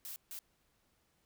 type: noise bursts at uneven times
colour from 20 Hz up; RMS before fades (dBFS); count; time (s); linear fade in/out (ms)
blue; -45; 2; 0.05-0.16 / 0.31-0.39; 0
effects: pink hiss -75 dBFS RMS until 1.25 s